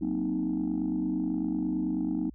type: chord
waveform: sine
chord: C half-diminished seventh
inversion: second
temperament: equal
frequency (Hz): 185 / 233.1 / 261.6 / 311.1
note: Gb3 / Bb3 / C4 / Eb4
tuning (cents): 0 / 0 / 0 / 0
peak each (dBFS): -33 / -33 / -31 / -29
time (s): 0.01-2.3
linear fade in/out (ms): 10
effects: tanh soft clip ceiling -21 dBFS + added 60 Hz sine -48 dBFS peak until 2.34 s